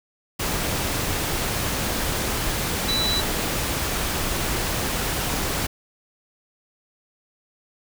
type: tone in noise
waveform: sine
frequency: 3958 Hz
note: B7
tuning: 3 cents sharp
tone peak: -22 dBFS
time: 2.88-3.21 s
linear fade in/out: 10 ms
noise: pink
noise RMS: -25 dBFS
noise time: 0.39-5.67 s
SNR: 0 dB
effects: none